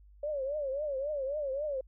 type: tone with vibrato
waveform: sine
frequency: 566 Hz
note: C#5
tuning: 36 cents sharp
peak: -31 dBFS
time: 0.23-1.81 s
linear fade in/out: 5 ms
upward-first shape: triangle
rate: 3.7 Hz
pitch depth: 160 cents each way
effects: added 50 Hz sine -54 dBFS peak until 1.87 s